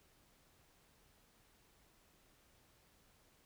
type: silence
effects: pink hiss -70 dBFS RMS until 3.45 s